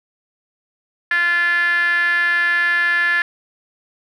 5% pulse tone with band-pass filter, 346.3 Hz, F4, 15 cents flat, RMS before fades -17 dBFS, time 1.11-3.22 s, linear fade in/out 2 ms, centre 1700 Hz, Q 8.3, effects none

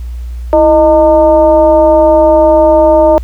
sine tone with frequency modulation, 618 Hz, D#5, 12 cents flat, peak -3 dBFS, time 0.53-3.18 s, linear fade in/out 0 ms, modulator 289 Hz, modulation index 0.8, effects added 60 Hz sine -18 dBFS peak until 3.23 s + pink hiss -45 dBFS RMS until 3.23 s

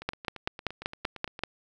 two click trains, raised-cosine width 0.3 ms, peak -12 / -24 dBFS, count 8 / 13, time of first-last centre 0.09-1.436 / 0.02-1.391 s, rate 5.2 / 8.75 Hz, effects none

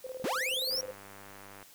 sine tone with tremolo, 516 Hz, C5, 24 cents flat, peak -36 dBFS, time 0.04-0.93 s, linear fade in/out 5 ms, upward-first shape square, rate 19 Hz, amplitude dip 70%
45% pulse linear sweep, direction up, 153.1 to 5710 Hz, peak -30 dBFS, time 0.24-0.81 s, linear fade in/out 2 ms
click train, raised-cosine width 0.5 ms, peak -34 dBFS, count 92, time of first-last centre 0.71-1.627 s, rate 99.2 Hz
effects white hiss -56 dBFS RMS until 1.74 s

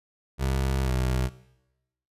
25% pulse tone with pitch glide, 66.4 to 63.66 Hz, C2 to C2, +26 to -47 cents, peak -20 dBFS, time 0.38-1.3 s, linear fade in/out 50 ms, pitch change -73 cents, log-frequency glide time 0.84-0.9 s, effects noise-tail reverb RT60 0.9 s tail -18 dB re dry + resampled to 32000 Hz

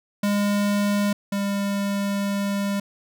square tone pair in turn, 203.9 / 200.3 Hz, G#3 / G3, -32 / +38 cents, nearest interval unison, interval 30 cents, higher first, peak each -20 / -23 dBFS, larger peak first, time 0.23-1.13 / 1.32-2.8 s, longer second, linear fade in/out 5 ms, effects none

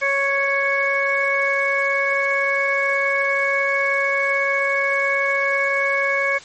harmonic tone, 554 Hz, C#5, 1 cent flat, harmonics 1 / 2 / 3 / 4, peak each -23 / -26 / -23 / -20 dBFS, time 0.01-6.39 s, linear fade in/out 20 ms, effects white hiss -41 dBFS RMS until 6.44 s + MP3 32 kbps

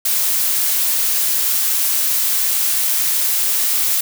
blue noise, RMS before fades -17 dBFS, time 0.05-4.01 s, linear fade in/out 5 ms, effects none

